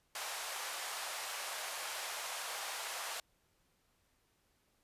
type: band-pass noise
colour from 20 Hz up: pink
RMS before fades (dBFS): -42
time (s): 0.15-3.2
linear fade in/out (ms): 2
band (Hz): 650 to 13000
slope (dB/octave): 24
effects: pink hiss -75 dBFS RMS until 4.83 s + resampled to 32000 Hz